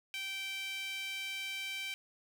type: tone with high-pass filter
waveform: sawtooth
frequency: 778 Hz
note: G5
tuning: 13 cents flat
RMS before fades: -40 dBFS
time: 0.14-1.94 s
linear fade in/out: 0 ms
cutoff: 2600 Hz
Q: 6.5
effects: none

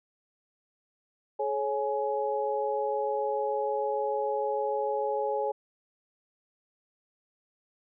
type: tone cluster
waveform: sine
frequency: 425.3 / 552 / 839 Hz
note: G#4 / C#5 / G#5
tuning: +41 / -7 / +17 cents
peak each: -31 dBFS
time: 1.39-5.52 s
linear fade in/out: 10 ms
effects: none

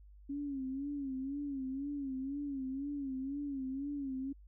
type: tone with vibrato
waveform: sine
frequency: 274.7 Hz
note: C#4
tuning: 16 cents flat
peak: -36 dBFS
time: 0.29-4.33 s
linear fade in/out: 10 ms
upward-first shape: sine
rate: 2 Hz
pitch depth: 91 cents each way
effects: added 50 Hz sine -54 dBFS peak until 4.47 s

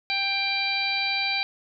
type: harmonic tone with a mistuned harmonic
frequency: 789 Hz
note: G5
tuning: 11 cents sharp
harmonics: 1 / 2 / 3 / 4 / 5 / 6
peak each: -32 / -38 / -26 / -37 / -29 / -32 dBFS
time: 0.1-1.43 s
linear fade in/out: 0 ms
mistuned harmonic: 6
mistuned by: -36 cents
effects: none

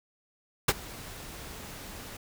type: noise with ADSR envelope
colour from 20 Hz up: pink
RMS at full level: -20 dBFS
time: 0.68-2.17 s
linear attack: 8 ms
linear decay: 36 ms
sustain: -23 dB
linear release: 6 ms
effects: none

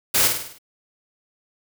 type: noise with echo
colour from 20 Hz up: white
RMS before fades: -18 dBFS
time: 0.14-0.28 s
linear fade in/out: 10 ms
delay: 51 ms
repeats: 6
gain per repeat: -5 dB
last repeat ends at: 0.586 s
effects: none

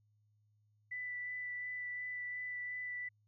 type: tone with vibrato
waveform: sine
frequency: 1982 Hz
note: B6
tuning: 6 cents sharp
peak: -39 dBFS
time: 0.91-3.09 s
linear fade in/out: 10 ms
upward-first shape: sine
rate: 2.8 Hz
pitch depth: 11 cents each way
effects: added 105 Hz sine -70 dBFS peak until 3.27 s

